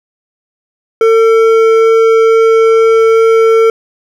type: tone with hard clipping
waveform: sine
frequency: 449.8 Hz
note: A4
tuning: 38 cents sharp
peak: -6 dBFS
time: 1.01-3.7 s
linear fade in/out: 2 ms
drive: 9 dB
effects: none